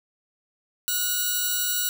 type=tone pair together; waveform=5% pulse; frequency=1458 / 3892 Hz; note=F#6 / B7; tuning=-26 / -26 cents; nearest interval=octave + perfect fourth; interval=1700 cents; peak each=-15 / -18 dBFS; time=0.88-1.89 s; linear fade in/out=0 ms; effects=none

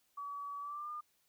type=tone with pitch glide; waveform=sine; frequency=1140 to 1207.8 Hz; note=C#6 to D6; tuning=+48 to +48 cents; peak=-40 dBFS; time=0.17-1.01 s; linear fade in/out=10 ms; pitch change=+100 cents; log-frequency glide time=0.6-0.9 s; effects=white hiss -75 dBFS RMS until 1.28 s

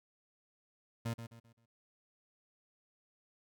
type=tone with echo; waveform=30% pulse; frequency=115.8 Hz; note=A#2; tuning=11 cents flat; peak=-32 dBFS; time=1.05-1.14 s; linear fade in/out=10 ms; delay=130 ms; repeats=4; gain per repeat=-9 dB; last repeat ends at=1.66 s; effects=none

